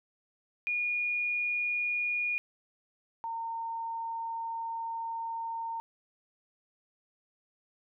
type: tone pair in turn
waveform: sine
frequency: 2440 / 914 Hz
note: D#7 / A#5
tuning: -34 / -34 cents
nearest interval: octave + perfect fourth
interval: 1700 cents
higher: first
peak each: -28 / -33 dBFS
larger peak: first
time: 0.67-2.38 / 3.24-5.8 s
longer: second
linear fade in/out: 0 ms
effects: none